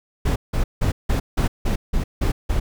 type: noise bursts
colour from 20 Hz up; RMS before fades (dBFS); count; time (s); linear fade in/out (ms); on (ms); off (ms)
brown; -19; 9; 0.25-2.6; 10; 110; 170
effects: none